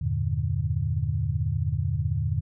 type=chord; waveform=sine; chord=E half-diminished seventh; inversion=none; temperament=equal; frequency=82.41 / 98 / 116.54 / 146.83 Hz; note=E2 / G2 / Bb2 / D3; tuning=0 / 0 / 0 / 0 cents; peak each=-29 dBFS; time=0.01-2.41 s; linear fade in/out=10 ms; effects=none